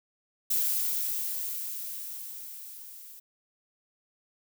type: noise with level ramp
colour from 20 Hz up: violet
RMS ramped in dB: -26 to -48 dBFS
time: 0.5-3.2 s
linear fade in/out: 10 ms
effects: none